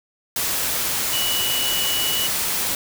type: tone in noise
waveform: sine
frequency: 2942 Hz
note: F#7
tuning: 11 cents flat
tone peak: -23 dBFS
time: 1.13-2.27 s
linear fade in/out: 2 ms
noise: white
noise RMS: -23 dBFS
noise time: 0.36-2.75 s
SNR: -3 dB
effects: none